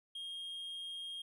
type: tone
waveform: triangle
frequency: 3237 Hz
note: G#7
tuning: 45 cents flat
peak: -40 dBFS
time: 0.15-1.22 s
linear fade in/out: 5 ms
effects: none